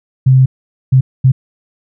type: tone bursts at uneven times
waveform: sine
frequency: 130.8 Hz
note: C3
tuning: in tune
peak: -4 dBFS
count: 3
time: 0.26-0.46 / 0.92-1.01 / 1.24-1.32 s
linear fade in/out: 10 ms
effects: none